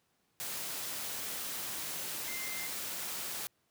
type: tone in noise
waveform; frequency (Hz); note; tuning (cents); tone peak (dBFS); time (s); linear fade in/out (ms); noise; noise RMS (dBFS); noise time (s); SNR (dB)
sine; 2088; C7; -4; -42; 2.28-2.67; 0; white; -39; 0.4-3.47; -6
effects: pink hiss -75 dBFS RMS until 3.7 s + high-pass 100 Hz 12 dB/octave